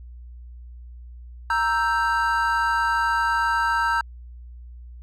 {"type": "chord", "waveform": "triangle", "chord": "E diminished", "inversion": "second", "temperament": "equal", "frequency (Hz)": [932.3, 1318.5, 1568], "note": ["Bb5", "E6", "G6"], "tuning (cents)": [0, 0, 0], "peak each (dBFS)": [-21, -23, -22], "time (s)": [1.5, 4.01], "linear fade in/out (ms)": 2, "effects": ["added 60 Hz sine -38 dBFS peak until 5.02 s"]}